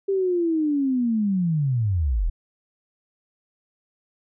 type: linear sweep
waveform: sine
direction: down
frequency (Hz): 397.1 to 34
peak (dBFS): -19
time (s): 0.08-2.3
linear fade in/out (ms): 10
effects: none